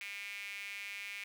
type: tone with high-pass filter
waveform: sawtooth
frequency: 201.2 Hz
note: G3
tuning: 45 cents sharp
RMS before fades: -44 dBFS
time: 0.01-1.24 s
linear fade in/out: 0 ms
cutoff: 2300 Hz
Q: 7.4
effects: none